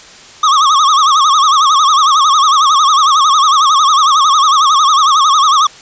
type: tone with vibrato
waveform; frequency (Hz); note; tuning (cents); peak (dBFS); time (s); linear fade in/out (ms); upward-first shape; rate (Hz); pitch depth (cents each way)
square; 1174.7; D6; 0; -7; 0.43-5.67; 5; sine; 11; 150
effects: white hiss -36 dBFS RMS until 5.81 s + resampled to 16000 Hz